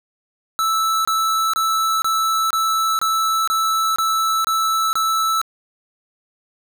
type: tone bursts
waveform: square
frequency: 1315 Hz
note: E6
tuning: 5 cents flat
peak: -17 dBFS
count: 10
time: 0.59-5.415 s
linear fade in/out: 0 ms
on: 460 ms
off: 25 ms
effects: none